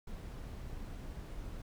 brown noise, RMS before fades -44 dBFS, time 0.07-1.62 s, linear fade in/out 5 ms, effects none

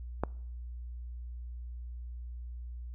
click, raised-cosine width 1 ms, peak -15 dBFS, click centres 0.236 s, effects noise-tail reverb RT60 0.7 s tail -25 dB re dry + added 60 Hz sine -39 dBFS peak until 2.94 s

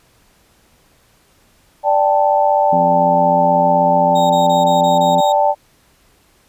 sine chord, D suspended fourth, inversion none, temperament equal, 587.3 / 784 / 880 Hz, D5 / G5 / A5, 0 / 0 / 0 cents, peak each -15 dBFS, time 1.83-5.55 s, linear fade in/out 50 ms
harmonic tone, 86.6 Hz, F2, 14 cents flat, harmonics 2 / 3 / 4 / 5 / 6 / 7, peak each -20 / -23 / -34 / -33 / -39 / -38 dBFS, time 2.72-5.21 s, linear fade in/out 10 ms
35% pulse tone bursts, 3729 Hz, A#7, in tune, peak -23 dBFS, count 7, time 4.15-5.326 s, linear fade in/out 10 ms, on 150 ms, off 21 ms
effects pink hiss -54 dBFS RMS until 6.48 s + resampled to 32000 Hz

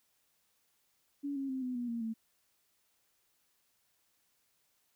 sine tone with pitch steps, 283.6 / 272.7 / 262.2 / 252.1 / 242.4 / 233 / 224.1 Hz, C#4 / C#4 / C4 / B3 / B3 / A#3 / A3, +40 / -28 / +4 / +36 / -32 / -1 / +32 cents, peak -34 dBFS, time 1.23-2.14 s, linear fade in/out 20 ms, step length 130 ms, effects white hiss -75 dBFS RMS until 4.95 s

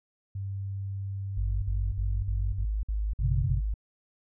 sine tone with pitch glide, 98 to 97.1 Hz, G2 to G2, 0 to -16 cents, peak -31 dBFS, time 0.35-2.65 s, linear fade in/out 5 ms, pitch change -16 cents, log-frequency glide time 1.01-2.43 s
sine tone bursts, 52.2 Hz, G#1, 10 cents sharp, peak -26 dBFS, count 8, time 1.37-3.741 s, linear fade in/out 5 ms, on 250 ms, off 53 ms
sine chord, F# suspended fourth, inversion none, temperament equal, 92.5 / 123.47 / 138.59 Hz, F#2 / B2 / C#3, 0 / 0 / 0 cents, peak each -28 / -29 / -31 dBFS, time 3.19-3.61 s, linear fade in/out 50 ms
effects none

